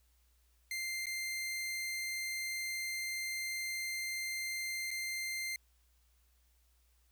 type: tone with dropouts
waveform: sawtooth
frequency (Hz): 2093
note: C7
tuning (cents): 0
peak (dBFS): -33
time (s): 0.71-5.56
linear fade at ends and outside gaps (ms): 2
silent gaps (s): 1.058-1.067 / 4.907-4.912
effects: added 60 Hz sine -68 dBFS peak until 7.11 s + white hiss -75 dBFS RMS until 7.11 s